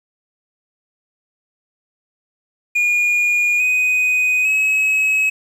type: tone with pitch steps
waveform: triangle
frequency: 2435 / 2498 / 2562 Hz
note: D#7 / D#7 / E7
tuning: -38 / +6 / -50 cents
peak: -12 dBFS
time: 2.75-5.3 s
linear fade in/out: 10 ms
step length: 850 ms
effects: 8-bit